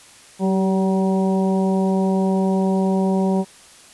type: harmonic tone with a mistuned harmonic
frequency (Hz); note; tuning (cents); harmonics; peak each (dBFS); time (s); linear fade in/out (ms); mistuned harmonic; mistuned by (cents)
190; F#3; +46; 1 / 2 / 3 / 4 / 5; -17 / -23 / -27 / -29 / -31; 0.39-3.45; 50; 2; +26
effects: white hiss -46 dBFS RMS until 3.93 s + resampled to 24000 Hz